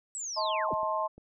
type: linear sweep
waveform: sine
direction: down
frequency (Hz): 8000 to 69.3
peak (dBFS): -34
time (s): 0.15-0.74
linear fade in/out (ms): 0
type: chord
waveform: sine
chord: A diminished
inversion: second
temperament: just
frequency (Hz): 633.6 / 880 / 1056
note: Eb5 / A5 / C6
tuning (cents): +31 / 0 / +16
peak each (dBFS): -32 / -33 / -31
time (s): 0.36-1.08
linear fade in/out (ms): 20
type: clicks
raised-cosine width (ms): 2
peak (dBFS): -36 / -36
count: 2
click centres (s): 0.832 / 1.18
effects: none